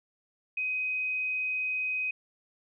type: tone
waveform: sine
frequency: 2515 Hz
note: D#7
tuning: 18 cents sharp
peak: -28 dBFS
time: 0.57-2.11 s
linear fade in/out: 5 ms
effects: none